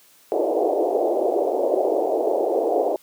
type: band-pass noise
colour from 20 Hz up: pink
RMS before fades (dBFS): -21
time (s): 0.32-2.96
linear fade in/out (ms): 0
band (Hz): 340 to 730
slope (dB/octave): 48
effects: white hiss -54 dBFS RMS until 3.02 s + high-pass 150 Hz 12 dB/octave